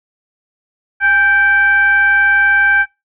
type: tone with frequency modulation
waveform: sine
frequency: 1568 Hz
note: G6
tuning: in tune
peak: -8 dBFS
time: 1-2.86 s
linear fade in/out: 50 ms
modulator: 752 Hz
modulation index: 0.47
effects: noise-tail reverb RT60 0.2 s tail -20 dB re dry